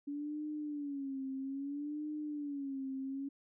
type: tone with vibrato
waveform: sine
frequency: 283.9 Hz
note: C#4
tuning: 41 cents sharp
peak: -37 dBFS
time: 0.07-3.29 s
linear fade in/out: 10 ms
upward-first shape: sine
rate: 0.61 Hz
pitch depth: 110 cents each way
effects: none